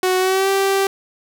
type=tone with pitch glide; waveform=sawtooth; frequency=370 to 390.4 Hz; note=F#4 to G4; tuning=0 to -7 cents; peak=-11 dBFS; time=0.03-0.87 s; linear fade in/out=2 ms; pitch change=+93 cents; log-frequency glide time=0.18-0.49 s; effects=none